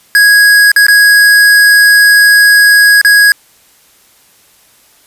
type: tone with dropouts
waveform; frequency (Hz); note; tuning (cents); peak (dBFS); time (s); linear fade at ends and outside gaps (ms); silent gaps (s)
square; 1657; G#6; -4; -3; 0.15-3.32; 1; 0.717-0.762 / 0.867-0.883 / 3.014-3.048
effects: white hiss -46 dBFS RMS until 5.06 s + resampled to 32000 Hz